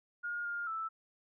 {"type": "tone with pitch steps", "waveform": "sine", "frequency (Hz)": [1425, 1410, 1319], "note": ["F6", "F6", "E6"], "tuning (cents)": [34, 16, 1], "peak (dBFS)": -35, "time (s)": [0.23, 0.89], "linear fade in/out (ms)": 20, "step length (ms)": 220, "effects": []}